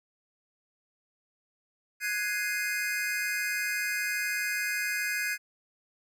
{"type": "chord", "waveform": "square", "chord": "Ab dominant seventh", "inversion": "third", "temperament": "equal", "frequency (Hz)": [1480, 1661.2, 2093, 2489], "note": ["Gb6", "Ab6", "C7", "Eb7"], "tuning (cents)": [0, 0, 0, 0], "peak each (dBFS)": [-38, -33, -35, -36], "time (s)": [2, 5.38], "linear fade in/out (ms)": 50, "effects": []}